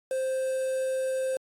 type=tone with quantisation; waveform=triangle; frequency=523.3 Hz; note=C5; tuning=in tune; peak=-24 dBFS; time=0.11-1.37 s; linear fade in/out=2 ms; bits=7; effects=AAC 48 kbps